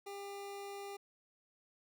25% pulse tone, 400 Hz, G4, 35 cents sharp, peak -40 dBFS, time 0.06-0.97 s, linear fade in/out 10 ms, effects none

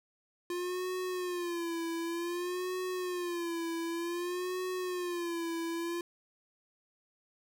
square tone with vibrato, 350 Hz, F4, 4 cents sharp, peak -34 dBFS, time 0.5-6.01 s, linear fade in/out 2 ms, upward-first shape sine, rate 0.54 Hz, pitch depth 89 cents each way, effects none

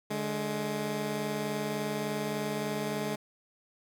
15% pulse tone pair together, 146.83 / 210.3 Hz, D3 / G#3, 0 / +22 cents, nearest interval tritone, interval 622 cents, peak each -30 / -26 dBFS, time 0.1-3.16 s, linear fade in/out 10 ms, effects none

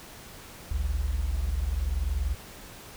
sine tone pair together, 50.74 / 71.3 Hz, G#1 / C#2, -40 / +49 cents, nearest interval tritone, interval 589 cents, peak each -27 / -26 dBFS, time 0.71-2.35 s, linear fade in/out 5 ms, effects tanh soft clip ceiling -21 dBFS + pink hiss -46 dBFS RMS until 2.96 s

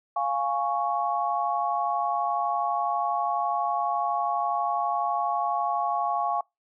sine chord, Db major, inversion first, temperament equal, 698.5 / 830.6 / 1108.7 Hz, F5 / Ab5 / Db6, 0 / 0 / 0 cents, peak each -28 dBFS, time 0.16-6.41 s, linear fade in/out 5 ms, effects noise-tail reverb RT60 0.2 s tail -26 dB re dry

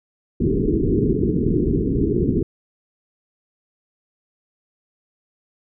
white low-pass noise, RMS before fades -19 dBFS, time 0.4-2.43 s, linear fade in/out 5 ms, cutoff 430 Hz, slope 96 dB/octave, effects none

